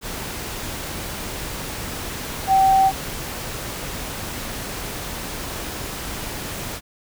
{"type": "tone in noise", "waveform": "sine", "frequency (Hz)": 771, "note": "G5", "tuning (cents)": -29, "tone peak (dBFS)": -12, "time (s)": [2.47, 2.92], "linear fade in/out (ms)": 50, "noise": "pink", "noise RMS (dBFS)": -30, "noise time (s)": [0.01, 6.81], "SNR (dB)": 15, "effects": []}